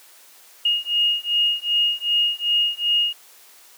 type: beating tone pair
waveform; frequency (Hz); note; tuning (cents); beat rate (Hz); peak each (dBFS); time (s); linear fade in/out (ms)
sine; 2857 / 2859.6; F7 / F7; +39 / +40; 2.6; -21; 0.65-3.13; 5
effects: white hiss -49 dBFS RMS until 3.77 s + high-pass 400 Hz 12 dB/octave